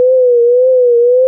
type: tone with vibrato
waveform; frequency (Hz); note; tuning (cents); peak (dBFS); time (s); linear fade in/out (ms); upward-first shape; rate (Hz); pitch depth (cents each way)
sine; 493.9; B4; 0; -5; 0-1.27; 0; triangle; 1.8; 92
effects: none